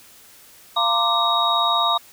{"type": "tone cluster", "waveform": "sine", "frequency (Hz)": [691, 919, 1040, 1176, 3774], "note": ["F5", "A#5", "C6", "D6", "A#7"], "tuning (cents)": [-19, -25, -11, 2, 21], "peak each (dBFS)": [-24, -24, -28, -21, -21], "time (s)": [0.76, 1.98], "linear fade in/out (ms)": 10, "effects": ["white hiss -48 dBFS RMS until 2.12 s"]}